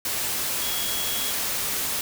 sine tone in noise, 3322 Hz, G#7, in tune, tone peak -32 dBFS, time 0.62-1.31 s, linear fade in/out 2 ms, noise white, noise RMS -27 dBFS, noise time 0.05-2.01 s, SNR -8 dB, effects none

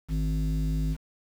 square tone with low-pass filter, 52.5 Hz, G#1, 19 cents sharp, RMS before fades -27 dBFS, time 0.08-0.97 s, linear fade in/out 50 ms, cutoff 210 Hz, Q 7.5, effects 8-bit

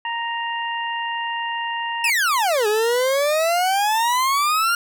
harmonic tone, 932.3 Hz, A#5, in tune, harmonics 1 / 2 / 3, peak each -25 / -28 / -30 dBFS, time 0.05-2.1 s, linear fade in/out 2 ms
40% pulse exponential two-way sweep, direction down then up, 2731 to 413.5 to 1418 Hz, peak -16 dBFS, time 2.04-4.75 s, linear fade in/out 2 ms, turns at 2.67 s
effects none

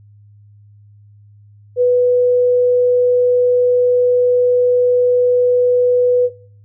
sine tone, 493.9 Hz, B4, in tune, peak -9 dBFS, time 1.76-6.3 s, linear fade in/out 50 ms, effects noise-tail reverb RT60 0.5 s tail -20 dB re dry + added 103 Hz sine -42 dBFS peak until 6.64 s

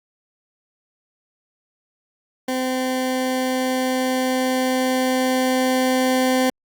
20% pulse tone with level ramp, 257.5 Hz, C4, 28 cents flat, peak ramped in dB -16 to -11 dBFS, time 2.48-6.5 s, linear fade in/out 5 ms, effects Opus 48 kbps

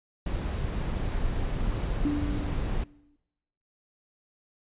brown noise, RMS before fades -29 dBFS, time 0.26-2.84 s, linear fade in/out 5 ms
sine tone with exponential decay, 291.6 Hz, D4, 12 cents flat, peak -23 dBFS, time 2.05-3.16 s, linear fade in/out 2 ms, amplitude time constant 240 ms
effects noise-tail reverb RT60 0.9 s tail -23 dB re dry + resampled to 8000 Hz

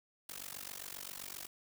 white noise with amplitude modulation, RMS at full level -42 dBFS, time 0.29-1.47 s, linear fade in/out 5 ms, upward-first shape sine, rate 47.6 Hz, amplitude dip 100%, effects none

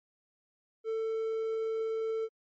triangle tone, 445.4 Hz, A4, 21 cents sharp, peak -28 dBFS, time 0.84-2.29 s, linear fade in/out 50 ms, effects MP3 32 kbps

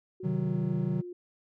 sine tone with pitch glide, 370 to 354.9 Hz, F#4 to F4, 0 to +28 cents, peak -38 dBFS, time 0.2-1.13 s, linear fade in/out 5 ms, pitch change -72 cents, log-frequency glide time 0.39-0.6 s
triangle chord, C diminished, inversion none, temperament equal with one note detuned, 130.81 / 155.56 / 186.71 Hz, C3 / Eb3 / Gb3, 0 / 0 / +16 cents, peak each -31 / -29 / -29 dBFS, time 0.23-1.02 s, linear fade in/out 20 ms
effects none

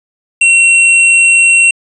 square tone, 2728 Hz, F7, 41 cents flat, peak -5 dBFS, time 0.41-1.71 s, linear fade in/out 5 ms, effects resampled to 24000 Hz + 7-bit

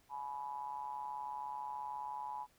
triangle ring-modulated tone, 69.3 Hz, C#2, in tune, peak -35 dBFS, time 0.09-2.47 s, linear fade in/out 50 ms, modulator 917 Hz, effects pink hiss -70 dBFS RMS until 2.58 s

